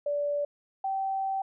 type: tone pair in turn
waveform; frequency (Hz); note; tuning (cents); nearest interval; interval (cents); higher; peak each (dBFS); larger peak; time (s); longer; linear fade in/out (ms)
sine; 580 / 774.2; D5 / G5; -22 / -22; perfect fourth; 500; second; -26 / -27; first; 0.06-0.45 / 0.84-1.42; second; 5
effects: none